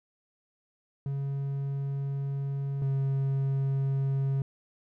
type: tone pair in turn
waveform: triangle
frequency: 138.59 / 136.29 Hz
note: C#3 / C#3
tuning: 0 / -29 cents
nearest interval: unison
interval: 29 cents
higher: first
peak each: -27 / -23 dBFS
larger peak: second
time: 1.06-2.82 / 2.82-4.42 s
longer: first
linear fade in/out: 2 ms
effects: none